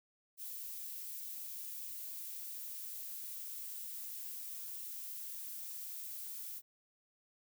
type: noise with high-pass filter sweep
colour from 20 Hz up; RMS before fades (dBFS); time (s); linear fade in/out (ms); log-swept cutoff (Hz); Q
violet; -45; 0.37-6.62; 50; 1900 to 710; 0.9
effects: none